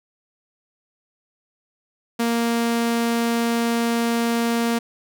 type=tone; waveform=sawtooth; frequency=233.1 Hz; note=A#3; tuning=in tune; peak=-15 dBFS; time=2.19-4.79 s; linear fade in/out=10 ms; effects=none